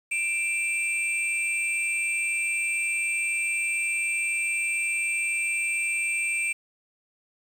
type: tone cluster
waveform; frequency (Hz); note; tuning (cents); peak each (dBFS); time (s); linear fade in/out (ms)
sine; 2355 / 2658 / 8330; D7 / E7 / C9; +4 / +14 / -9; -25 / -31 / -32; 0.11-6.53; 10
effects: tanh soft clip ceiling -16 dBFS + 8-bit